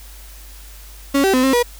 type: tone with pitch steps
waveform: 35% pulse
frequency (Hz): 277.8 / 386.3 / 256.1 / 266.3 / 482.8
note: C#4 / G4 / C4 / C4 / B4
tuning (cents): +4 / -25 / -37 / +31 / -39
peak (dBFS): -11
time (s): 1.14-1.63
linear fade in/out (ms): 10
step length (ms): 98
effects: added 50 Hz sine -37 dBFS peak until 1.79 s + white hiss -43 dBFS RMS until 1.79 s